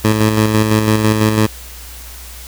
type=tone with tremolo; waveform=15% pulse; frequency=108.3 Hz; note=A2; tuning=27 cents flat; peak=-3 dBFS; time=0.04-1.47 s; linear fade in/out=10 ms; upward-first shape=square; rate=6 Hz; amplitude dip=40%; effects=added 60 Hz sine -33 dBFS peak until 2.47 s + white hiss -35 dBFS RMS until 2.47 s